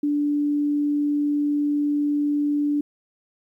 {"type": "tone", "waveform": "sine", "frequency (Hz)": 292, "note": "D4", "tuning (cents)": -10, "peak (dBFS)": -19, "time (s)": [0.03, 2.81], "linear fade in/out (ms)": 5, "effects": ["10-bit"]}